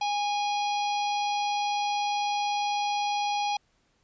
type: harmonic tone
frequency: 822 Hz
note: G#5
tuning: 18 cents flat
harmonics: 1 / 3 / 4 / 5 / 6 / 7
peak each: -26 / -36 / -38 / -40 / -42 / -43 dBFS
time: 0.01-3.57 s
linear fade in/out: 5 ms
effects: pink hiss -69 dBFS RMS until 4.03 s + resampled to 16000 Hz